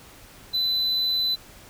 triangle tone, 4009 Hz, B7, 25 cents sharp, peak -20 dBFS, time 0.53-1.36 s, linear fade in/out 20 ms, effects pink hiss -48 dBFS RMS until 1.69 s

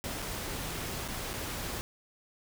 pink noise with dropouts, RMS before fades -37 dBFS, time 0.04-1.81 s, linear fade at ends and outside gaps 0 ms, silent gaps 0.22-0.224 / 1.079-1.085 / 1.333-1.338 s, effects none

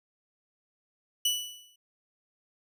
sawtooth tone with exponential decay, 2960 Hz, F#7, in tune, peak -19 dBFS, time 1.25-1.76 s, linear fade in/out 5 ms, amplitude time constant 110 ms, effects none

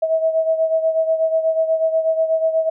sine beating tone pair, 643 / 651.2 Hz, E5 / E5, -43 / -21 cents, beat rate 8.2 Hz, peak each -16 / -22 dBFS, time 0.02-2.7 s, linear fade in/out 10 ms, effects none

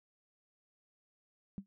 sine tone with exponential decay, 196 Hz, G3, in tune, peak -34 dBFS, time 1.58-1.66 s, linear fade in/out 0 ms, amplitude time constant 16 ms, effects none

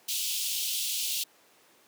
pink high-pass noise, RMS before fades -31 dBFS, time 0.08-1.24 s, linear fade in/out 10 ms, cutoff 2800 Hz, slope 48 dB/octave, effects pink hiss -60 dBFS RMS until 1.87 s + high-pass 300 Hz 12 dB/octave

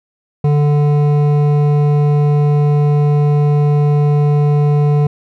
sine tone with hard clipping, 146.7 Hz, D3, 2 cents flat, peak -11 dBFS, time 0.44-5.07 s, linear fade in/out 5 ms, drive 11 dB, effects none

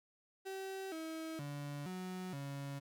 35% pulse tone with pitch steps, 384.3 / 321 / 144.3 / 184.2 / 139.9 Hz, G4 / E4 / D3 / F#3 / C#3, -34 / -46 / -30 / -7 / +16 cents, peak -40 dBFS, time 0.45-2.8 s, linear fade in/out 20 ms, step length 470 ms, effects none

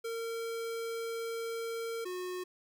square tone pair in turn, 458.2 / 363.7 Hz, A#4 / F#4, -30 / -30 cents, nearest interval major third, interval 400 cents, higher first, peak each -36 / -37 dBFS, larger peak first, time 0.04-2.05 / 2.05-2.44 s, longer first, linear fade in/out 10 ms, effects none

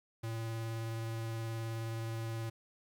square tone with vibrato, 113.4 Hz, A#2, 47 cents flat, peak -37 dBFS, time 0.23-2.5 s, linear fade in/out 10 ms, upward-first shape triangle, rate 19 Hz, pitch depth 16 cents each way, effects 11-bit

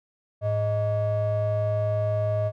triangle ring-modulated tone, 259.7 Hz, C4, 13 cents flat, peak -17 dBFS, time 0.41-2.52 s, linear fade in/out 50 ms, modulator 366 Hz, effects none

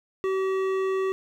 sine tone with hard clipping, 381.8 Hz, G4, 46 cents flat, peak -25 dBFS, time 0.24-1.12 s, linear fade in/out 0 ms, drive 12 dB, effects none

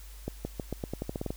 accelerating click train, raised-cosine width 2 ms, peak -19 dBFS, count 12, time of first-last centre 0.28-1.305 s, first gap 170 ms, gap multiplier 0.87, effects added 50 Hz sine -44 dBFS peak until 1.36 s + white hiss -54 dBFS RMS until 1.36 s

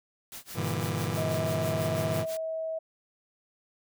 white noise with tremolo, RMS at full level -41 dBFS, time 0.32-2.37 s, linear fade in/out 0 ms, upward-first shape sine, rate 6.1 Hz, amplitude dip 95%
sawtooth chord, E half-diminished seventh, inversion first, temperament just, 98.89 / 118.67 / 148.33 / 164.81 Hz, G2 / Bb2 / D3 / E3, +16 / +31 / +18 / 0 cents, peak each -30 dBFS, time 0.54-2.26 s, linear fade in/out 50 ms
sine tone with pitch glide, 637 to 643.7 Hz, D#5 to E5, +41 to -41 cents, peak -30 dBFS, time 1.17-2.79 s, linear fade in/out 10 ms, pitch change +18 cents, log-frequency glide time 1.32-1.44 s
effects none

